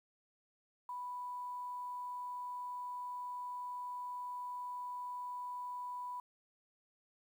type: tone with quantisation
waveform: sine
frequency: 987.8 Hz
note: B5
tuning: in tune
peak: -40 dBFS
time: 0.89-6.2 s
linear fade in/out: 2 ms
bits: 11
effects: none